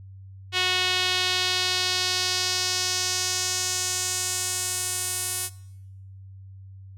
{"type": "tone with band-pass filter sweep", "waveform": "sawtooth", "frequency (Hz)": 366.7, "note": "F#4", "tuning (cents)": -15, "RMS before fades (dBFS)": -26, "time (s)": [0.52, 5.5], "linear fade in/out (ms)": 50, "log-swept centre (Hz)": [3200, 10000], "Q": 1.9, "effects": ["noise-tail reverb RT60 0.9 s tail -22 dB re dry", "added 96 Hz sine -41 dBFS peak until 6.97 s"]}